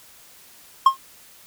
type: tone with exponential decay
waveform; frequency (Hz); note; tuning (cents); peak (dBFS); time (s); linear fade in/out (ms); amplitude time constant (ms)
triangle; 1070; C6; +38; -4; 0.86-0.97; 5; 22
effects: white hiss -49 dBFS RMS until 1.46 s